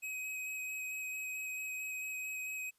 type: tone with vibrato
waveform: square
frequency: 2534 Hz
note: D#7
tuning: 31 cents sharp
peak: -39 dBFS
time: 0.02-2.71 s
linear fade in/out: 20 ms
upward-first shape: square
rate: 4.5 Hz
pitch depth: 8 cents each way
effects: white hiss -75 dBFS RMS until 2.78 s + resampled to 32000 Hz